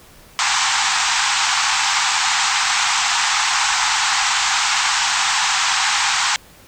pink band-pass noise, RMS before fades -18 dBFS, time 0.39-6.36 s, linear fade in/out 0 ms, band 770 to 8100 Hz, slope 96 dB/octave, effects pink hiss -46 dBFS RMS until 6.67 s

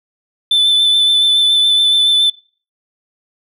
sine tone with vibrato, 3520 Hz, A7, in tune, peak -6 dBFS, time 0.51-2.3 s, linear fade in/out 5 ms, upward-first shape sine, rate 7.1 Hz, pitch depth 18 cents each way, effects noise-tail reverb RT60 0.4 s tail -24 dB re dry + tanh soft clip ceiling -8 dBFS

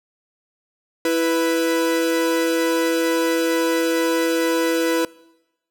45% pulse tone pair together, 330.2 / 494.2 Hz, E4 / B4, +3 / +1 cents, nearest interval perfect fifth, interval 698 cents, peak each -20 dBFS, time 1.05-5.05 s, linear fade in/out 2 ms, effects noise-tail reverb RT60 1.0 s tail -23 dB re dry

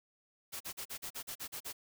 white noise bursts, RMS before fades -42 dBFS, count 10, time 0.52-1.73 s, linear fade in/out 20 ms, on 85 ms, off 40 ms, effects none

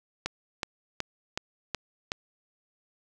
click train, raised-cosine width 0.2 ms, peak -12 dBFS, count 6, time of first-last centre 0.26-2.119 s, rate 2.69 Hz, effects none

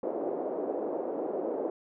white band-pass noise, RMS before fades -33 dBFS, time 0.03-1.7 s, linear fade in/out 2 ms, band 320 to 560 Hz, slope 24 dB/octave, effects none

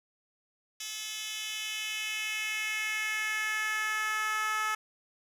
10% pulse tone with high-pass filter sweep, 431.5 Hz, A4, 34 cents flat, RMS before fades -33 dBFS, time 0.8-4.75 s, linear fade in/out 5 ms, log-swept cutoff 4000 to 1200 Hz, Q 2.4, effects resampled to 32000 Hz + 10-bit

